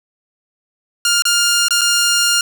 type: tone with dropouts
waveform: 10% pulse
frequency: 1406 Hz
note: F6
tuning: 11 cents sharp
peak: -4 dBFS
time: 1.05-2.41 s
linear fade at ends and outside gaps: 2 ms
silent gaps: 1.222-1.253 / 1.684-1.707 / 1.811-1.815 s
effects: none